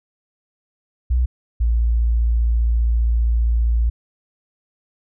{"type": "tone pair in turn", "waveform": "sine", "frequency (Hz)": [61.8, 57.55], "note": ["B1", "A#1"], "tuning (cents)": [2, -22], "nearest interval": "minor second", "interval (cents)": 124, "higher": "first", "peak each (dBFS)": -14, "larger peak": "neither", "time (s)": [[1.1, 1.26], [1.6, 3.9]], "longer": "second", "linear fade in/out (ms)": 10, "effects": []}